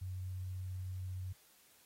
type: tone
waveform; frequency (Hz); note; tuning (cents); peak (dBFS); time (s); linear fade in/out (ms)
sine; 92.5; F#2; 0; -39; 0.01-1.33; 10
effects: white hiss -66 dBFS RMS until 1.85 s + AAC 48 kbps